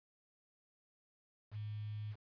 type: tone with quantisation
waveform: sine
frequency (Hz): 105.9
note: G#2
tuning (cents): +34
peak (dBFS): -40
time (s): 1.51-2.16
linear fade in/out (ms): 50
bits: 10
effects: resampled to 11025 Hz